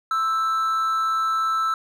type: tone with amplitude modulation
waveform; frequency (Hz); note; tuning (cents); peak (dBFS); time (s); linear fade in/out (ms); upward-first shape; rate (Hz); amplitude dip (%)
triangle; 1318.5; E6; 0; -16; 0.11-1.74; 2; sine; 263; 40
effects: none